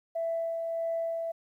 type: tone with tremolo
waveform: sine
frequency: 663 Hz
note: E5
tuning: 10 cents sharp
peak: -27 dBFS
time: 0.15-1.32 s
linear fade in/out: 10 ms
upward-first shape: sine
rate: 1.6 Hz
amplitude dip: 30%
effects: tanh soft clip ceiling -23 dBFS + 11-bit